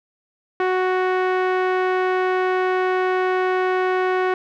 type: tone with low-pass filter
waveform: sawtooth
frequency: 370 Hz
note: F#4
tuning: in tune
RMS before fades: -20 dBFS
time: 0.6-4.34 s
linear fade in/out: 2 ms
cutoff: 1800 Hz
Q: 1.3
effects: none